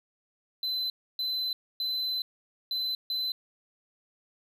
triangle tone bursts at uneven times, 4039 Hz, B7, 38 cents sharp, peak -27 dBFS, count 5, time 0.63-0.9 / 1.19-1.53 / 1.8-2.22 / 2.71-2.95 / 3.1-3.32 s, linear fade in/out 2 ms, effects none

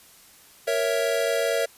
square chord, A# diminished, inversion none, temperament equal, 466.2 / 554.4 / 659.3 Hz, A#4 / C#5 / E5, 0 / 0 / 0 cents, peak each -27 dBFS, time 0.67-1.66 s, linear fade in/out 10 ms, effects white hiss -52 dBFS RMS until 1.77 s + resampled to 32000 Hz

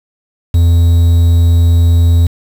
triangle tone with quantisation, 85 Hz, F2, 46 cents flat, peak -3 dBFS, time 0.54-2.27 s, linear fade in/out 5 ms, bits 5, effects none

